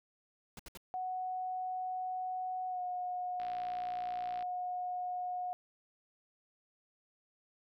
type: noise bursts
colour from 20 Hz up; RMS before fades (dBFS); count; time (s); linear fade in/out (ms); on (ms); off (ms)
pink; -48; 3; 0.57-0.774; 2; 24; 66
type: tone with pitch glide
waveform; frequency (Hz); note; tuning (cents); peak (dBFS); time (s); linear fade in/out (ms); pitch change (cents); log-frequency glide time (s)
sine; 740 to 724.4; F#5 to F#5; 0 to -37; -35; 0.94-5.53; 0; -37; 2.68-2.81
type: click train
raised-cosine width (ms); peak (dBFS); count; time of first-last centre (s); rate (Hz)
0.3; -34; 62; 3.4-4.425; 59.5
effects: none